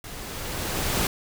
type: noise with level ramp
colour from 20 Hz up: pink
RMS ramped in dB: -39 to -23 dBFS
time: 0.04-1.07 s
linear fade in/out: 2 ms
effects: none